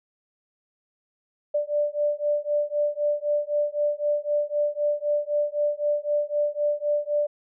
sine beating tone pair, 587.3 / 591.2 Hz, D5 / D5, 0 / +11 cents, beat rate 3.9 Hz, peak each -25 dBFS, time 1.54-7.27 s, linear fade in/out 10 ms, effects none

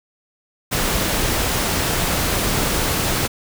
pink noise, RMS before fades -20 dBFS, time 0.71-3.28 s, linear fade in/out 20 ms, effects none

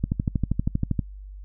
click train, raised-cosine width 5 ms, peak -10 dBFS, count 13, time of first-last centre 0.04-0.992 s, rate 12.6 Hz, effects noise-tail reverb RT60 0.1 s tail -26 dB re dry + added 49 Hz sine -37 dBFS peak until 1.44 s

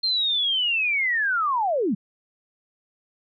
sine linear sweep, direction down, 4212 to 170 Hz, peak -20 dBFS, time 0.03-1.95 s, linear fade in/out 10 ms, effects none

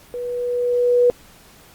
sine tone with level ramp, 488 Hz, B4, 21 cents flat, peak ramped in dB -25 to -10 dBFS, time 0.14-1.1 s, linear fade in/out 0 ms, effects pink hiss -48 dBFS RMS until 1.74 s + Opus 48 kbps

